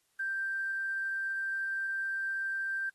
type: tone with quantisation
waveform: sine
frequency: 1573 Hz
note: G6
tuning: 6 cents sharp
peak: -31 dBFS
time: 0.19-2.9 s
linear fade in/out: 10 ms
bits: 10
effects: white hiss -74 dBFS RMS until 2.94 s + AAC 32 kbps